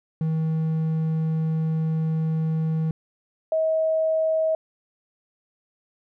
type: tone pair in turn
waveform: triangle / sine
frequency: 159.5 / 638 Hz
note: D#3 / D#5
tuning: +43 / +43 cents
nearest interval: 2 octaves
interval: 2400 cents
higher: second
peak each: -19 dBFS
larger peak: neither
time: 0.21-2.91 / 3.52-4.55 s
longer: first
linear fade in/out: 2 ms
effects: none